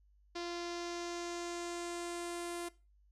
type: tone with low-pass filter sweep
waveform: sawtooth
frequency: 345.9 Hz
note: F4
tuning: 17 cents flat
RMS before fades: -41 dBFS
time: 0.35-2.69 s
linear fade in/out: 10 ms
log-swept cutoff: 5000 to 10000 Hz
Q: 2.4
effects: noise-tail reverb RT60 0.3 s tail -19 dB re dry + added 50 Hz sine -64 dBFS peak until 3.11 s